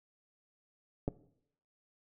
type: clicks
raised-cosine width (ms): 2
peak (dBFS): -19 / -24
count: 2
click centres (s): 1.079 / 1.086
effects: noise-tail reverb RT60 0.7 s tail -18 dB re dry